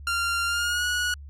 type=tone with pitch glide; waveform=sawtooth; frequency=1388 to 1459.5 Hz; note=F6 to F#6; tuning=-11 to -24 cents; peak=-20 dBFS; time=0.07-1.14 s; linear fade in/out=2 ms; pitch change=+87 cents; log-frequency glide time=0.46-0.85 s; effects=added 71 Hz sine -39 dBFS peak until 1.29 s + low-pass 11000 Hz 12 dB/octave